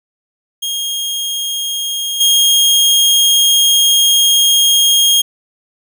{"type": "tone with level steps", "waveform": "sawtooth", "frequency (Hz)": 3247, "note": "G#7", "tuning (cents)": -40, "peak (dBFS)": [-14, -5], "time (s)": [0.62, 5.22], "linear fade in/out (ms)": 10, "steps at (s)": 2.2, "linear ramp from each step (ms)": 10, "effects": []}